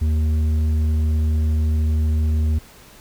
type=tone with tanh clipping; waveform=sine; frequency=77.78 Hz; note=D#2; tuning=in tune; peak=-17 dBFS; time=0.01-2.59 s; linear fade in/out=10 ms; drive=7 dB; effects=pink hiss -46 dBFS RMS until 3 s